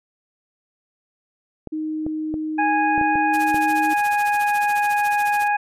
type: clicks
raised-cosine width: 2 ms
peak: -17 dBFS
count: 7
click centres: 1.673 / 2.065 / 2.341 / 2.979 / 3.013 / 3.156 / 3.544 s
type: tone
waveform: sine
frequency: 311.1 Hz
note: D#4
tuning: in tune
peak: -23 dBFS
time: 1.72-3.94 s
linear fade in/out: 10 ms
type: harmonic tone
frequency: 827 Hz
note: G#5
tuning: 8 cents flat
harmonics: 1 / 2 / 3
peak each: -18 / -24 / -28 dBFS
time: 2.58-5.57 s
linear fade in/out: 10 ms
type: noise with tremolo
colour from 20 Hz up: white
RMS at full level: -33 dBFS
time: 3.33-5.48 s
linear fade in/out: 10 ms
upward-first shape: sine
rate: 14 Hz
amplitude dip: 90%
effects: resampled to 32000 Hz

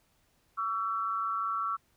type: tone pair together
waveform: sine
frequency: 1134 / 1337.3 Hz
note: C#6 / E6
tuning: +39 / +24 cents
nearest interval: minor third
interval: 285 cents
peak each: -33 / -31 dBFS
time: 0.57-1.77 s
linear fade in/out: 20 ms
effects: pink hiss -70 dBFS RMS until 1.96 s

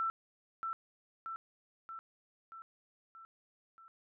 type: tone with echo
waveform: sine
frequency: 1335 Hz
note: E6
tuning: 22 cents sharp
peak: -31 dBFS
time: 0-0.1 s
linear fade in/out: 0 ms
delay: 630 ms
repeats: 6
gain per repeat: -4 dB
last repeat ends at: 3.88 s
effects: none

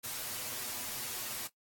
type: noise with comb filter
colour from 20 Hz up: white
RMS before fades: -39 dBFS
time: 0.03-1.48 s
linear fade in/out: 20 ms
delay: 8.2 ms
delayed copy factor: +0.9
effects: noise-tail reverb RT60 0.1 s tail -17 dB re dry + AAC 64 kbps

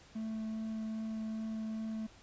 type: tone with vibrato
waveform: triangle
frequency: 220 Hz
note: A3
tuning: in tune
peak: -34 dBFS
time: 0.15-2.07 s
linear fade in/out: 10 ms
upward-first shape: triangle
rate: 2.5 Hz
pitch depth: 8 cents each way
effects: pink hiss -59 dBFS RMS until 2.22 s + resampled to 16000 Hz

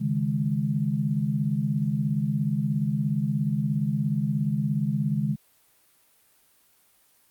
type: chord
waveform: sine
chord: C# suspended second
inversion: none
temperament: equal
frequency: 138.59 / 155.56 / 207.7 Hz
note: C#3 / D#3 / G#3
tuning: 0 / 0 / 0 cents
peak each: -27 dBFS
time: 0-5.36 s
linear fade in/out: 20 ms
effects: white hiss -62 dBFS RMS until 7.3 s + Opus 32 kbps

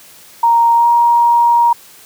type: tone with pitch glide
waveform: sine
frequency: 932.3 to 943.7 Hz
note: A#5 to A#5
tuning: 0 to +21 cents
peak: -7 dBFS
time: 0.43-1.73 s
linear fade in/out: 5 ms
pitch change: +21 cents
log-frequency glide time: 0.75-0.87 s
effects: white hiss -41 dBFS RMS until 2.05 s + high-pass 60 Hz 12 dB/octave

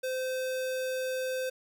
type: tone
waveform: square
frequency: 516 Hz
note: C5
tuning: 24 cents flat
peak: -31 dBFS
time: 0.03-1.5 s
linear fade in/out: 10 ms
effects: 11-bit

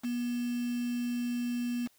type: tone with quantisation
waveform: sine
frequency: 241.8 Hz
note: B3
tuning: 36 cents flat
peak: -30 dBFS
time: 0.03-1.88 s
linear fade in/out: 20 ms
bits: 7
effects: white hiss -66 dBFS RMS until 1.98 s

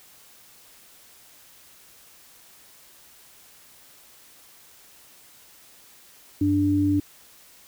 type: tone pair together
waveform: sine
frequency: 98 / 293.7 Hz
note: G2 / D4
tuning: 0 / 0 cents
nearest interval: octave + perfect fifth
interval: 1900 cents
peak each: -25 / -19 dBFS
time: 6.41-7 s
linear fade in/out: 5 ms
effects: white hiss -52 dBFS RMS until 7.67 s

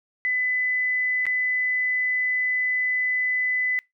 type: tone with dropouts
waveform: sine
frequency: 2005 Hz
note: B6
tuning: 26 cents sharp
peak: -21 dBFS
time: 0.25-3.79 s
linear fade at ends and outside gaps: 0 ms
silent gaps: 1.255-1.266 s
effects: noise-tail reverb RT60 0.2 s tail -25 dB re dry

